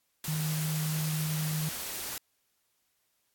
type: tone in noise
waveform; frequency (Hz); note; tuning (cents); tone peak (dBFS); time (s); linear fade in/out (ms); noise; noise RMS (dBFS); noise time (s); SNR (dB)
sine; 155.56; D#3; 0; -29; 0.28-1.69; 2; white; -37; 0.24-2.18; +5
effects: white hiss -75 dBFS RMS until 3.34 s + AAC 64 kbps